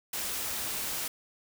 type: noise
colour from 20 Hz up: white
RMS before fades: -34 dBFS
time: 0.13-1.08 s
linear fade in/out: 5 ms
effects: none